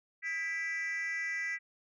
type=tone with frequency modulation; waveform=sine; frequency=1975.5 Hz; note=B6; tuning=in tune; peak=-30 dBFS; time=0.22-1.59 s; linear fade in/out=50 ms; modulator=353 Hz; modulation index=0.71; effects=tanh soft clip ceiling -32 dBFS